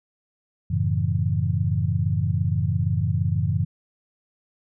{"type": "chord", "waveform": "sine", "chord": "F# minor seventh", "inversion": "none", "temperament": "equal", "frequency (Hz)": [92.5, 110, 138.59, 164.81], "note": ["F#2", "A2", "C#3", "E3"], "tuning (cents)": [0, 0, 0, 0], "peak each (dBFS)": [-24, -25, -26, -27], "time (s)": [0.7, 3.65], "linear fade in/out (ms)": 10, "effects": []}